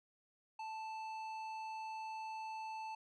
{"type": "tone with low-pass filter", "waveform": "square", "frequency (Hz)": 880, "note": "A5", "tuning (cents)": 0, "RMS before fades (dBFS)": -45, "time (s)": [0.59, 2.95], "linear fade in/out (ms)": 5, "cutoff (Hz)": 3800, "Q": 0.65, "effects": []}